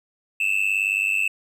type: tone with amplitude modulation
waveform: triangle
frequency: 2637 Hz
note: E7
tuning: in tune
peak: -14 dBFS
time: 0.4-1.28 s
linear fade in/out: 5 ms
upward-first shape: sine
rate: 98.6 Hz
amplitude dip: 90%
effects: none